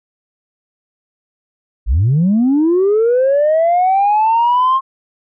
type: linear sweep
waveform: sine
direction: up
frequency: 45.36 to 1075 Hz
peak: -8 dBFS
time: 1.86-4.81 s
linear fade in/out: 50 ms
effects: tanh soft clip ceiling -7 dBFS